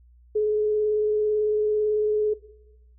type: tone with vibrato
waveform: sine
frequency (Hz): 424.6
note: G#4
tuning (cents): +38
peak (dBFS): -19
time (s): 0.35-2.34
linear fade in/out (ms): 10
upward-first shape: sine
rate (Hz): 18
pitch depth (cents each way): 13
effects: noise-tail reverb RT60 1.0 s tail -18 dB re dry + added 60 Hz sine -51 dBFS peak until 2.98 s